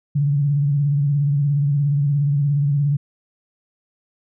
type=tone with vibrato; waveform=sine; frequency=143.2 Hz; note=D3; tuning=43 cents flat; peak=-15 dBFS; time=0.15-2.97 s; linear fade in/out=10 ms; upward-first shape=sine; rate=17 Hz; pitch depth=64 cents each way; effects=none